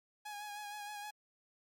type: tone with vibrato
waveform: sawtooth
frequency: 830 Hz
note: G#5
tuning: 1 cent flat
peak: -39 dBFS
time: 0.25-1.11 s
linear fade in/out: 10 ms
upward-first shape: sine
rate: 6.4 Hz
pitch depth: 29 cents each way
effects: MP3 64 kbps